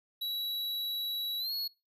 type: tone with pitch glide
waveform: square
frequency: 3910 to 4338 Hz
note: B7 to C#8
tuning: -18 to -38 cents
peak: -33 dBFS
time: 0.21-1.68 s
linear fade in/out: 10 ms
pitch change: +180 cents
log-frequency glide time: 1.39-1.52 s
effects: noise-tail reverb RT60 0.3 s tail -25 dB re dry